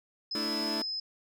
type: tone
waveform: sine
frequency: 5100 Hz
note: D#8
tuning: 42 cents sharp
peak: -32 dBFS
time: 0.31-1 s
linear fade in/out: 5 ms
type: chord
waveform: sawtooth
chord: A suspended fourth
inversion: none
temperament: equal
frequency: 220 / 293.7 / 329.6 Hz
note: A3 / D4 / E4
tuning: 0 / 0 / 0 cents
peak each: -33 dBFS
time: 0.35-0.82 s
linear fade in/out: 2 ms
effects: none